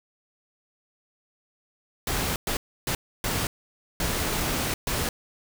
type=noise bursts at uneven times; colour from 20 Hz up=pink; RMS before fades=-27 dBFS; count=6; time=2.07-2.36 / 2.47-2.57 / 2.87-2.95 / 3.24-3.47 / 4-4.74 / 4.87-5.09 s; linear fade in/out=2 ms; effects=none